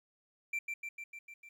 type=tone with echo; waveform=triangle; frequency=2351 Hz; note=D7; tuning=1 cent sharp; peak=-31 dBFS; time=0.53-0.59 s; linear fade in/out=5 ms; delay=150 ms; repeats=6; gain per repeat=-3 dB; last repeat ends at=1.49 s; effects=12-bit